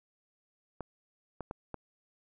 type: clicks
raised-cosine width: 1 ms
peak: -24 dBFS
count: 4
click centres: 0.807 / 1.407 / 1.511 / 1.743 s
effects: none